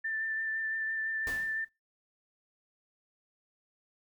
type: tone with vibrato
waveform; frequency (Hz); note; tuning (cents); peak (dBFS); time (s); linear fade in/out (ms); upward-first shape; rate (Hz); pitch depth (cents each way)
sine; 1776; A6; +16; -31; 0.04-1.65; 10; sine; 5.9; 15
type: noise with exponential decay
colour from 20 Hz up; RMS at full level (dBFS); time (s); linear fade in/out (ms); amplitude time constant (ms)
pink; -39; 1.27-1.69; 1; 91
effects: noise-tail reverb RT60 0.2 s tail -21 dB re dry